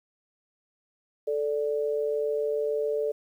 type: tone pair together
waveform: sine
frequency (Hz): 439 / 586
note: A4 / D5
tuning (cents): -4 / -4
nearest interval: perfect fourth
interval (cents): 500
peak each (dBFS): -26 / -30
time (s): 1.27-3.12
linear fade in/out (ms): 10
effects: 10-bit